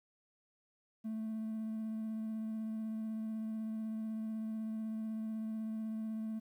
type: tone with vibrato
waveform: triangle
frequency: 220 Hz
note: A3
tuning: in tune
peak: -34 dBFS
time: 1.04-6.4 s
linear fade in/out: 20 ms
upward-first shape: sine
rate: 16 Hz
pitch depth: 13 cents each way
effects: tanh soft clip ceiling -31 dBFS + 12-bit